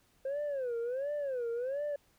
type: tone with vibrato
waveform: sine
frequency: 523.3 Hz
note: C5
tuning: in tune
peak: -30 dBFS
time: 0.25-1.96 s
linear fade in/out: 5 ms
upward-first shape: sine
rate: 1.4 Hz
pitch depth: 210 cents each way
effects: tanh soft clip ceiling -31 dBFS + pink hiss -69 dBFS RMS until 2.18 s